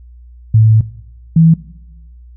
sine tone pair in turn, 110 / 163.11 Hz, A2 / E3, 0 / -18 cents, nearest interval perfect fifth, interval 682 cents, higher second, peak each -4 dBFS, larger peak neither, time 0.54-0.81 / 1.36-1.54 s, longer first, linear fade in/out 5 ms, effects noise-tail reverb RT60 1.0 s tail -19 dB re dry + added 60 Hz sine -35 dBFS peak until 2.36 s

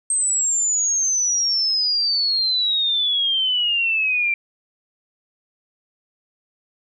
sine exponential sweep, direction down, 8372 to 2349 Hz, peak -17 dBFS, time 0.1-4.34 s, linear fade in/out 2 ms, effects none

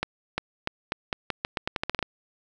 accelerating click train, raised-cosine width 0.3 ms, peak -10 dBFS, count 15, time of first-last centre 0.03-2.027 s, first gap 350 ms, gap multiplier 0.84, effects none

